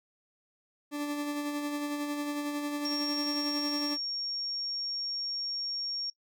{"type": "tone with tremolo", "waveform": "40% pulse", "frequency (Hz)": 292.1, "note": "D4", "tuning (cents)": -9, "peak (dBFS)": -29, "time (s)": [0.91, 3.98], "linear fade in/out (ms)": 50, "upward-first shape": "sine", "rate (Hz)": 11, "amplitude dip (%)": 35}
{"type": "tone", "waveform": "sine", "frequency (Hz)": 5540, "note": "F8", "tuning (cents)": -15, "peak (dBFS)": -32, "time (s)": [2.85, 6.1], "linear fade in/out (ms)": 2}
{"effects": ["noise-tail reverb RT60 0.1 s tail -23 dB re dry"]}